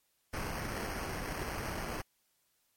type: noise with sample-and-hold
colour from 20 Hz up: pink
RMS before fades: -38 dBFS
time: 0.33-2.02 s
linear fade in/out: 10 ms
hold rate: 3675 Hz
effects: white hiss -75 dBFS RMS until 2.76 s + MP3 64 kbps